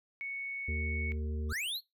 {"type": "tone", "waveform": "sine", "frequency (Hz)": 2217, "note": "C#7", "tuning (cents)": 0, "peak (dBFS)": -36, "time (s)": [0.21, 1.12], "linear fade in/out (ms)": 0}
{"type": "harmonic tone", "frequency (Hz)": 76.1, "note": "D#2", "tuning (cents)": -38, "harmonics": [1, 3, 5, 6], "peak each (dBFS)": [-33, -43, -47, -49], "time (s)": [0.68, 1.53], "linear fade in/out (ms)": 5}
{"type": "linear sweep", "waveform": "square", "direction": "up", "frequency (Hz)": [1111, 4435], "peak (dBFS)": -34, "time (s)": [1.49, 1.81], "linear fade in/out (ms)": 50}
{"effects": ["noise-tail reverb RT60 0.2 s tail -21 dB re dry"]}